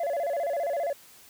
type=tone with vibrato; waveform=sine; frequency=622 Hz; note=D#5; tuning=1 cent flat; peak=-23 dBFS; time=0-0.93 s; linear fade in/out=5 ms; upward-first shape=square; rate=15 Hz; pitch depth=160 cents each way; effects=tanh soft clip ceiling -25 dBFS + white hiss -53 dBFS RMS until 1.29 s